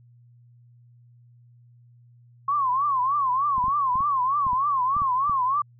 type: tone with vibrato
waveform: sine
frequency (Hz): 1082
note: C#6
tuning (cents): -42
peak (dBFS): -20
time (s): 2.48-5.62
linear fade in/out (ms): 5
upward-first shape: triangle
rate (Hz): 3.3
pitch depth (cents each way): 180
type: clicks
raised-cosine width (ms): 5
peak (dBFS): -25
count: 10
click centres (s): 3.581 / 3.641 / 3.682 / 3.956 / 4.006 / 4.467 / 4.532 / 4.966 / 5.019 / 5.296
effects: added 120 Hz sine -51 dBFS peak until 5.79 s